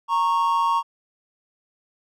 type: tone pair together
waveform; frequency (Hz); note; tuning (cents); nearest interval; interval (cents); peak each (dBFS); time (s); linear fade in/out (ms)
triangle; 928 / 1102.3; A#5 / C#6; -8 / -10; minor third; 298; -19; 0.08-0.83; 50
effects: none